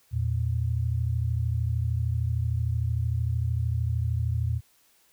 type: tone pair together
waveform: sine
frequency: 83.35 / 116.54 Hz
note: E2 / A#2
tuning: +20 / 0 cents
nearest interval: tritone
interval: 580 cents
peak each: -27 / -26 dBFS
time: 0.11-4.61 s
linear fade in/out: 50 ms
effects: white hiss -63 dBFS RMS until 5.12 s